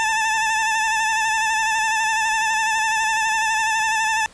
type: tone with vibrato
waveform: 20% pulse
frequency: 880 Hz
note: A5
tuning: in tune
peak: -13 dBFS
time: 0-4.26 s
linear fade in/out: 0 ms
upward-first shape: sine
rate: 12 Hz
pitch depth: 42 cents each way
effects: pink hiss -47 dBFS RMS until 4.33 s + resampled to 22050 Hz